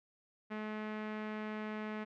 sawtooth tone with low-pass filter, 214.3 Hz, A3, 45 cents flat, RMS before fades -41 dBFS, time 0.5-2.05 s, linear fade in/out 20 ms, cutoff 2100 Hz, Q 1.7, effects none

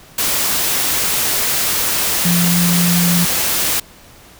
sine tone in noise, 174.61 Hz, F3, in tune, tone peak -13 dBFS, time 2.25-3.25 s, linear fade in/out 5 ms, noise white, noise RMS -17 dBFS, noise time 0.18-3.8 s, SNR +1 dB, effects pink hiss -43 dBFS RMS until 4.39 s

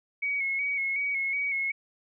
sine tone with vibrato, 2217 Hz, C#7, in tune, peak -26 dBFS, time 0.22-1.72 s, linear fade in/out 10 ms, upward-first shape square, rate 2.7 Hz, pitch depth 33 cents each way, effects none

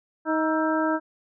harmonic tone with a mistuned harmonic, 315 Hz, D#4, 21 cents sharp, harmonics 1 / 2 / 3 / 4 / 5, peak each -24 / -27 / -29 / -30 / -31 dBFS, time 0.25-1 s, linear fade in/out 50 ms, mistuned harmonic 4, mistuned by +82 cents, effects none

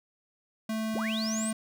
square tone, 220 Hz, A3, in tune, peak -30 dBFS, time 0.69-1.53 s, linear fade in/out 5 ms
sine linear sweep, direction up, 98 to 8870 Hz, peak -33 dBFS, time 0.94-1.51 s, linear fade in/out 5 ms
effects none

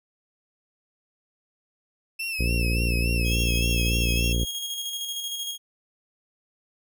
35% pulse tone with vibrato, 2637 Hz, E7, in tune, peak -26 dBFS, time 2.19-4.33 s, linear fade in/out 10 ms, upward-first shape sine, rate 3.5 Hz, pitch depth 67 cents each way
harmonic tone, 58.27 Hz, A#1, in tune, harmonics 1 / 2 / 3 / 4 / 5 / 6 / 7 / 8 / 9, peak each -23 / -29 / -33 / -35 / -37 / -39 / -40 / -41 / -42 dBFS, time 2.39-4.45 s, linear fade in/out 10 ms
sawtooth tone with tremolo, 3271 Hz, G#7, 27 cents flat, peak -25 dBFS, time 3.24-5.58 s, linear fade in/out 50 ms, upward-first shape square, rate 13 Hz, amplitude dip 35%
effects none

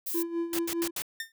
violet noise, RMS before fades -33 dBFS, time 0.06-0.23 s, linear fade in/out 10 ms
triangle tone with tremolo, 337.3 Hz, E4, 40 cents sharp, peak -24 dBFS, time 0.14-0.91 s, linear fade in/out 10 ms, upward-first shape sine, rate 4.9 Hz, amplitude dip 70%
white noise bursts, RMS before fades -33 dBFS, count 4, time 0.53-1.021 s, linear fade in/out 2 ms, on 59 ms, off 85 ms
sawtooth tone with exponential decay, 1812 Hz, A#6, 50 cents flat, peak -26 dBFS, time 1.2-1.32 s, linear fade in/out 2 ms, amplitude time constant 26 ms
effects none

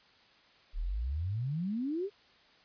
sine exponential sweep, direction up, 34.65 to 422 Hz, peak -31 dBFS, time 0.73-2.1 s, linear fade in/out 50 ms, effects white hiss -62 dBFS RMS until 2.64 s + resampled to 11025 Hz

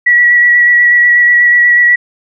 sine tone with vibrato, 1934 Hz, B6, 37 cents flat, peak -4 dBFS, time 0.06-1.96 s, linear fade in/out 10 ms, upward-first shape square, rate 8.2 Hz, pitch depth 12 cents each way, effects none

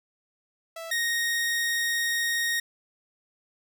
sawtooth tone pair in turn, 659.3 / 1864.8 Hz, E5 / A#6, 0 / 0 cents, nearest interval octave + tritone, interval 1800 cents, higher second, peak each -32 / -21 dBFS, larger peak second, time 0.76-0.91 / 0.91-2.6 s, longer second, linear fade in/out 5 ms, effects none

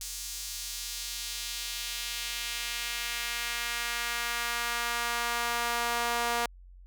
sawtooth tone with high-pass filter sweep, 236.8 Hz, A#3, 27 cents sharp, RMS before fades -33 dBFS, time 0.01-6.46 s, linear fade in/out 2 ms, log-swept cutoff 6000 to 760 Hz, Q 1.1, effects added 45 Hz sine -48 dBFS peak until 6.86 s

